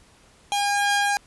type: tone pair together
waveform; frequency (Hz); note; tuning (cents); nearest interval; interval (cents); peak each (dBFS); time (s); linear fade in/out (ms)
sawtooth; 811 / 1623.2; G#5 / G#6; -41 / -40; octave; 1201; -17 / -24; 0.52-1.17; 0
effects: pink hiss -55 dBFS RMS until 1.26 s + resampled to 24000 Hz